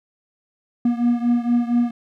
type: beating tone pair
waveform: triangle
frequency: 238.1 / 242.4 Hz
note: A#3 / B3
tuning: +37 / -32 cents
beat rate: 4.3 Hz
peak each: -16 / -19 dBFS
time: 0.85-1.91 s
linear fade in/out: 5 ms
effects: none